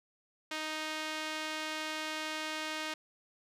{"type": "tone with band-pass filter", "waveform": "sawtooth", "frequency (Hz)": 311.1, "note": "D#4", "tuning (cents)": 0, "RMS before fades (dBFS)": -38, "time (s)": [0.51, 2.94], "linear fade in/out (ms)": 5, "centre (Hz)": 2900, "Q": 0.74, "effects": []}